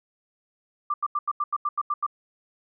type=tone bursts; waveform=sine; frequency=1182 Hz; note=D6; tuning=11 cents sharp; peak=-22 dBFS; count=10; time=0.9-2.065 s; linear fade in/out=5 ms; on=40 ms; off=85 ms; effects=none